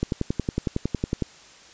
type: click train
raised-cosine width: 3 ms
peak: -10 dBFS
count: 14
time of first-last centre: 0.03-1.223 s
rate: 10.9 Hz
effects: white hiss -49 dBFS RMS until 1.73 s + resampled to 16000 Hz